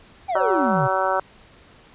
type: exponential sweep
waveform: triangle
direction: down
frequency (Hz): 808 to 123.47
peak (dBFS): -19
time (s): 0.28-0.88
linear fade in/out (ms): 20
type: harmonic tone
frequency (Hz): 189.3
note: F#3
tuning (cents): +40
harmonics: 2 / 3 / 4 / 5 / 6 / 7 / 8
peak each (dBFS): -30 / -24 / -25 / -25 / -29 / -26 / -30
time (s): 0.35-1.2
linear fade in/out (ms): 5
effects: pink hiss -50 dBFS RMS until 1.94 s + resampled to 8000 Hz